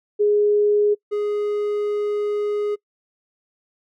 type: tone pair in turn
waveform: sine / triangle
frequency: 415.3 / 415.3 Hz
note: G#4 / G#4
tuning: 0 / 0 cents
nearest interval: unison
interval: 0 cents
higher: neither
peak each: -14 / -18 dBFS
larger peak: first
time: 0.19-0.95 / 1.11-2.76 s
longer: second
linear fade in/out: 20 ms
effects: noise-tail reverb RT60 0.1 s tail -25 dB re dry